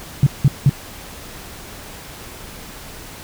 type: tone bursts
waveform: sine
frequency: 138.59 Hz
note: C#3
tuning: in tune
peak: -7 dBFS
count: 3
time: 0.23-0.695 s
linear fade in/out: 2 ms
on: 35 ms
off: 180 ms
effects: pink hiss -36 dBFS RMS until 3.23 s